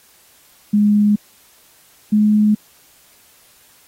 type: tone pair in turn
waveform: sine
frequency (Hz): 207.7 / 211.3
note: G#3 / G#3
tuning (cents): 0 / +30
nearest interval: unison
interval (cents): 30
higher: second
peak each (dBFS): -10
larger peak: neither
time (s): 0.73-1.16 / 2.12-2.55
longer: neither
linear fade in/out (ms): 10
effects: white hiss -51 dBFS RMS until 3.87 s + AAC 48 kbps